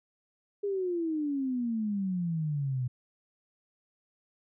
sine exponential sweep, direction down, 411.5 to 122.6 Hz, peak -28 dBFS, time 0.63-2.88 s, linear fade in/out 10 ms, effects none

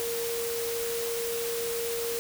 sine tone in noise, 466.2 Hz, A#4, in tune, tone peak -30 dBFS, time 0-2.19 s, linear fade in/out 0 ms, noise white, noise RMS -35 dBFS, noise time 0-2.19 s, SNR +2 dB, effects none

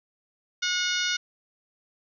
harmonic tone, 725 Hz, F#5, 35 cents flat, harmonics 2 / 3 / 4 / 5 / 6 / 7 / 8 / 9, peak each -29 / -33 / -32 / -31 / -35 / -35 / -34 / -43 dBFS, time 0.62-1.17 s, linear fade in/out 10 ms, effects none

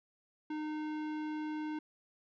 sine tone with tanh clipping, 306.2 Hz, D#4, 28 cents flat, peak -38 dBFS, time 0.5-1.79 s, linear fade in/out 5 ms, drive 17 dB, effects none

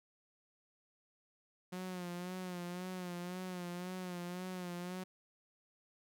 sawtooth tone with vibrato, 180 Hz, F#3, 47 cents flat, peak -37 dBFS, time 1.72-5.04 s, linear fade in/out 10 ms, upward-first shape sine, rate 1.9 Hz, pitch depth 50 cents each way, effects none

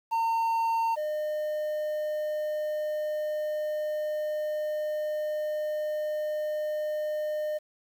triangle tone pair in turn, 911 / 608 Hz, A#5 / D#5, -40 / -40 cents, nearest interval perfect fifth, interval 700 cents, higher first, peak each -22 / -26 dBFS, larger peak first, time 0.11-0.96 / 0.96-7.59 s, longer second, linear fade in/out 20 ms, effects 9-bit

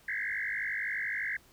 sine tone with frequency modulation, 1864.7 Hz, A#6, in tune, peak -31 dBFS, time 0.08-1.37 s, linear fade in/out 5 ms, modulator 51.7 Hz, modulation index 5.2, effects pink hiss -61 dBFS RMS until 1.52 s

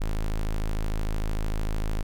square tone, 26.64 Hz, G#0, 45 cents sharp, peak -25 dBFS, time 0-2.03 s, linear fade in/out 10 ms, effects none

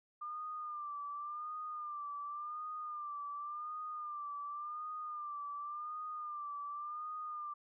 sine tone with vibrato, 1196 Hz, D6, 31 cents sharp, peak -40 dBFS, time 0.21-7.54 s, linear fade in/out 10 ms, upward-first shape sine, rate 0.9 Hz, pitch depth 58 cents each way, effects none

